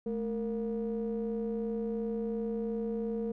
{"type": "ring-modulated tone", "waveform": "triangle", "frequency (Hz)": 123.47, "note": "B2", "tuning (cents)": 0, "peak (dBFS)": -26, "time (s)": [0.06, 3.32], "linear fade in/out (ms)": 5, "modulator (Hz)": 339, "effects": []}